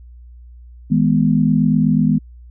sine chord, G# minor, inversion second, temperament equal with one note detuned, 159.2 / 207.7 / 246.9 Hz, D#3 / G#3 / B3, +40 / 0 / 0 cents, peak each -16 dBFS, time 0.9-2.19 s, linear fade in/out 20 ms, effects added 60 Hz sine -37 dBFS peak until 2.5 s

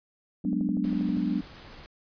sine chord, G# half-diminished seventh, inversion third, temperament equal, 185 / 207.7 / 246.9 / 293.7 Hz, F#3 / G#3 / B3 / D4, 0 / 0 / 0 / 0 cents, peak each -30 dBFS, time 0.44-1.41 s, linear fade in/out 10 ms
click train, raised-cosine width 2 ms, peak -28 dBFS, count 10, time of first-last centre 0.45-1.17 s, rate 12.5 Hz
pink noise, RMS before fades -47 dBFS, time 0.84-1.86 s, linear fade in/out 0 ms
effects resampled to 11025 Hz

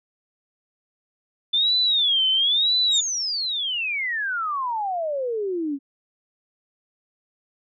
sine tone with vibrato, 3500 Hz, A7, 10 cents flat, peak -17 dBFS, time 1.53-3.01 s, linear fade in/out 10 ms, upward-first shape sine, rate 1 Hz, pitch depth 230 cents each way
sine exponential sweep, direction down, 7730 to 268.7 Hz, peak -23 dBFS, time 2.91-5.79 s, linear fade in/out 50 ms
effects none

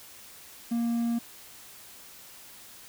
triangle tone, 234.1 Hz, A#3, 8 cents sharp, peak -23 dBFS, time 0.71-1.19 s, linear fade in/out 10 ms, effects white hiss -49 dBFS RMS until 2.88 s

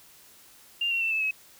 sine tone with pitch steps, 2794 / 2735 / 2677 / 2620 / 2565 Hz, F7 / F7 / E7 / E7 / E7, 0 / -37 / +26 / -11 / -48 cents, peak -24 dBFS, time 0.81-1.31 s, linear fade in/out 5 ms, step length 100 ms, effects white hiss -54 dBFS RMS until 1.59 s

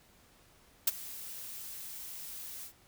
blue noise with ADSR envelope, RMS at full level -24 dBFS, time 0.87-2.73 s, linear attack 6 ms, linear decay 26 ms, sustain -20 dB, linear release 95 ms, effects pink hiss -63 dBFS RMS until 2.87 s

